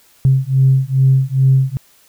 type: beating tone pair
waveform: sine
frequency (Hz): 132 / 134.4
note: C3 / C3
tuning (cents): +16 / +47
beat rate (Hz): 2.4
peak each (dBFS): -12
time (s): 0.25-1.77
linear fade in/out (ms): 0
effects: tanh soft clip ceiling -2 dBFS + white hiss -51 dBFS RMS until 2.08 s